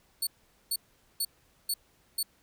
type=tone bursts; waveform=15% pulse; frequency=4435 Hz; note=C#8; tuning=in tune; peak=-21 dBFS; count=5; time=0.22-2.23 s; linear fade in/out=5 ms; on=50 ms; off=440 ms; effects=pink hiss -66 dBFS RMS until 2.42 s